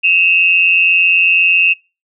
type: tone pair together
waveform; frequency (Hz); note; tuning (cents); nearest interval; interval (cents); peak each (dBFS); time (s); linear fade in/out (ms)
sine; 2566 / 2744; E7 / F7; -47 / -31; minor second; 116; -11; 0.03-1.74; 20
effects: noise-tail reverb RT60 0.3 s tail -26 dB re dry